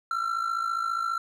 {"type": "tone with amplitude modulation", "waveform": "triangle", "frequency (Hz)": 1354, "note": "E6", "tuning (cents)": 46, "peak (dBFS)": -21, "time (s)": [0.11, 1.18], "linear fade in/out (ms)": 2, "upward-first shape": "sine", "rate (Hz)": 54.8, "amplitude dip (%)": 70, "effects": []}